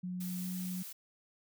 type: tone with pitch glide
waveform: sine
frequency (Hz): 181 to 182.89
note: F#3 to F#3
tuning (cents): -38 to -20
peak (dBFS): -36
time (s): 0.03-0.83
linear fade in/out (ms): 10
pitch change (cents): +18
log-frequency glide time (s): 0.39-0.46
type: noise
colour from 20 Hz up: blue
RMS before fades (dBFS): -46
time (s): 0.2-0.93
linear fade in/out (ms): 10
effects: none